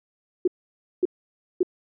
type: tone bursts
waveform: sine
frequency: 361.8 Hz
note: F#4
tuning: 39 cents flat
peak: -16 dBFS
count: 3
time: 0.45-1.631 s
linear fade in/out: 5 ms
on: 27 ms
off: 550 ms
effects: none